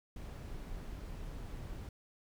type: noise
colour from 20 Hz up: brown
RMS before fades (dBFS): -44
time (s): 0.16-1.89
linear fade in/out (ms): 2
effects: none